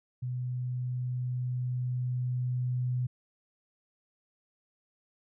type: tone with level ramp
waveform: sine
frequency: 125.1 Hz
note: B2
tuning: 23 cents sharp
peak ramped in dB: -31 to -27 dBFS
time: 0.22-3.07 s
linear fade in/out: 10 ms
effects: none